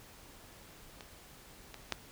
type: clicks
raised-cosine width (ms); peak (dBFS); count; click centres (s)
0.2; -29 / -27 / -14; 3; 1.008 / 1.743 / 1.923
effects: pink hiss -55 dBFS RMS until 2.11 s